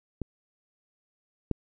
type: clicks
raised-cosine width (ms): 3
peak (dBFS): -19 / -13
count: 2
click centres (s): 0.217 / 1.513
effects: none